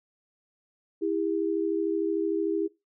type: tone pair together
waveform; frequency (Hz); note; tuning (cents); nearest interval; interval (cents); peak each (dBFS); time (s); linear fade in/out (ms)
sine; 328.4 / 401.7; E4 / G4; -6 / +42; minor third; 348; -27 / -28; 1.01-2.68; 20
effects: noise-tail reverb RT60 0.2 s tail -19 dB re dry